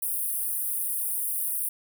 pink high-pass noise, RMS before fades -29 dBFS, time 0.02-1.69 s, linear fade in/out 5 ms, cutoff 9100 Hz, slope 96 dB/octave, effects none

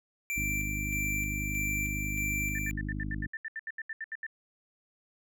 square tone with tremolo, 2349 Hz, D7, in tune, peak -31 dBFS, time 0.3-2.71 s, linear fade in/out 0 ms, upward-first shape square, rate 1.6 Hz, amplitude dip 35%
harmonic tone, 51 Hz, G#1, 31 cents flat, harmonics 1 / 2 / 3 / 4 / 5 / 6, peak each -36 / -39 / -41 / -42 / -43 / -44 dBFS, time 0.36-3.27 s, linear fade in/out 10 ms
sine tone bursts, 1782 Hz, A6, 22 cents sharp, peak -34 dBFS, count 16, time 2.55-4.266 s, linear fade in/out 2 ms, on 36 ms, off 76 ms
effects none

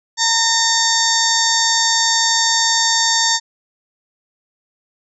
harmonic tone, 913 Hz, A#5, 36 cents flat, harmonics 1 / 2 / 4 / 5 / 6 / 7 / 8, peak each -21 / -21 / -21 / -21 / -21 / -21 / -21 dBFS, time 0.17-3.4 s, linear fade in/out 50 ms, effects none

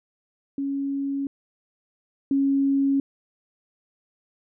sine tone pair in turn, 277.2 / 275.4 Hz, C#4 / C#4, 0 / -11 cents, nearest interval unison, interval 11 cents, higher first, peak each -24 / -18 dBFS, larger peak second, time 0.58-1.27 / 2.31-3 s, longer neither, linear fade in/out 2 ms, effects none

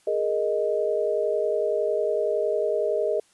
sine chord, Ab suspended second, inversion none, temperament equal, 415.3 / 466.2 / 622.3 Hz, Ab4 / Bb4 / Eb5, 0 / 0 / 0 cents, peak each -26 / -27 / -25 dBFS, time 0.07-3.2 s, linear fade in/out 5 ms, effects white hiss -61 dBFS RMS until 3.33 s + resampled to 24000 Hz

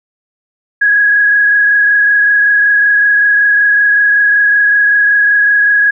sine tone with frequency modulation, 1661.2 Hz, G#6, in tune, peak -6 dBFS, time 0.81-5.91 s, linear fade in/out 10 ms, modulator 25.3 Hz, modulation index 1.1, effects none

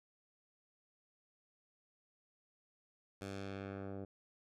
10% pulse tone with low-pass filter sweep, 98 Hz, G2, in tune, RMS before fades -45 dBFS, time 3.21-4.05 s, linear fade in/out 5 ms, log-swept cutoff 11000 to 590 Hz, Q 0.85, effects none

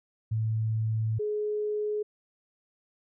sine tone pair in turn, 110.5 / 421.1 Hz, A2 / G#4, +8 / +24 cents, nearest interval octave + major seventh, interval 2316 cents, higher second, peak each -25 / -27 dBFS, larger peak first, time 0.31-1.19 / 1.19-2.03 s, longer first, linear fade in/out 10 ms, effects none

